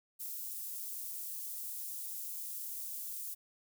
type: high-pass noise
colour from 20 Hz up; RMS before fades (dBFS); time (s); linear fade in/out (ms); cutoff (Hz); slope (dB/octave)
white; -42; 0.19-3.35; 20; 10000; 12
effects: none